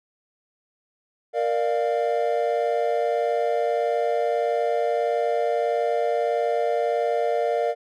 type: chord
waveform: triangle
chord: Bb major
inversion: none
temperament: equal with one note detuned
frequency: 466.2 / 596.9 / 698.5 Hz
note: Bb4 / D5 / F5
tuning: 0 / +28 / 0 cents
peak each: -22 / -23 / -23 dBFS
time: 1.33-7.75 s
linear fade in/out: 50 ms
effects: tanh soft clip ceiling -9 dBFS